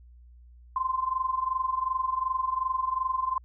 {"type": "tone with amplitude modulation", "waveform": "sine", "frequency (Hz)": 1040, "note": "C6", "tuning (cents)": -11, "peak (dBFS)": -22, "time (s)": [0.76, 3.38], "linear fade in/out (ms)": 2, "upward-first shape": "sine", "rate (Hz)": 22.7, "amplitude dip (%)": 80, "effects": ["added 60 Hz sine -49 dBFS peak until 3.44 s"]}